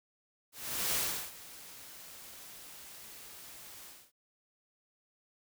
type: noise with ADSR envelope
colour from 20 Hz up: white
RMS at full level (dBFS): -31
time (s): 0.52-4.12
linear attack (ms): 420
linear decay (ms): 370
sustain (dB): -19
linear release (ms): 260
effects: none